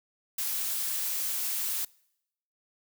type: noise with amplitude modulation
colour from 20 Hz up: blue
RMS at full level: -30 dBFS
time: 0.38-1.85 s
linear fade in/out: 5 ms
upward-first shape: sine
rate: 225 Hz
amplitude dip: 25%
effects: noise-tail reverb RT60 0.8 s tail -25 dB re dry